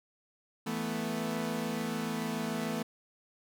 sawtooth chord, E suspended fourth, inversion none, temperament equal, 164.81 / 220 / 246.9 Hz, E3 / A3 / B3, 0 / 0 / 0 cents, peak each -35 / -31 / -33 dBFS, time 0.66-2.83 s, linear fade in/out 10 ms, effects none

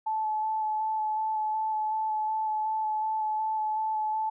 sine tone with vibrato, 867 Hz, A5, 26 cents flat, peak -26 dBFS, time 0.06-4.3 s, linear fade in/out 10 ms, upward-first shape square, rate 2.7 Hz, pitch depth 12 cents each way, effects none

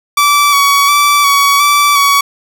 sawtooth tone with vibrato, 1143 Hz, D6, 47 cents flat, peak -3 dBFS, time 0.17-2.21 s, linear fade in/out 5 ms, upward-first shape square, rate 1.4 Hz, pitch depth 24 cents each way, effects none

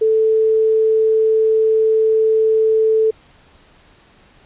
sine tone, 440 Hz, A4, in tune, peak -11 dBFS, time 0.01-3.11 s, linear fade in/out 10 ms, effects pink hiss -50 dBFS RMS until 4.45 s + resampled to 8000 Hz

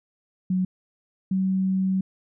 sine tone pair in turn, 185 / 189.43 Hz, F#3 / F#3, 0 / +41 cents, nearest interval unison, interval 41 cents, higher second, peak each -20 dBFS, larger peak neither, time 0.5-0.65 / 1.31-2.01 s, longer second, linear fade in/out 5 ms, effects none

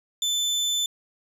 30% pulse tone, 3520 Hz, A7, in tune, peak -20 dBFS, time 0.22-0.86 s, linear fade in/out 2 ms, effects resampled to 32000 Hz

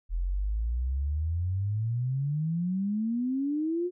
sine exponential sweep, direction up, 41 to 364.6 Hz, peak -26 dBFS, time 0.09-3.91 s, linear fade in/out 50 ms, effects none

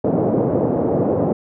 white band-pass noise, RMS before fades -18 dBFS, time 0.04-1.33 s, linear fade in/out 5 ms, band 110 to 580 Hz, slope 24 dB/octave, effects none

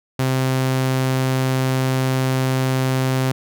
sawtooth tone, 130.81 Hz, C3, in tune, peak -13 dBFS, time 0.19-3.32 s, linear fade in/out 5 ms, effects none

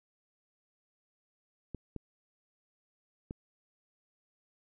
clicks, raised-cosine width 3 ms, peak -26 dBFS, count 3, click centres 1.747 / 1.963 / 3.309 s, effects none

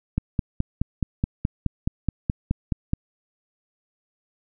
click train, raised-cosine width 5 ms, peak -9 dBFS, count 14, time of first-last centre 0.18-2.934 s, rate 4.72 Hz, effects none

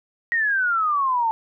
sine exponential sweep, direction down, 1900 to 880 Hz, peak -18 dBFS, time 0.32-1.31 s, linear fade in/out 0 ms, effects none

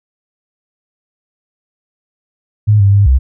sine tone with pitch steps, 105.7 / 99.4 / 100.8 / 65.3 Hz, G#2 / G2 / G2 / C2, +31 / +25 / +49 / -3 cents, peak -5 dBFS, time 2.67-3.19 s, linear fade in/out 20 ms, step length 130 ms, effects none

